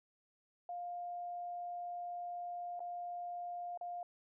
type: tone with dropouts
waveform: sine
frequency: 704 Hz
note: F5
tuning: 14 cents sharp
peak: -40 dBFS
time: 0.69-4.03 s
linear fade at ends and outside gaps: 2 ms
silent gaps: 2.794-2.803 / 3.775-3.811 s
effects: none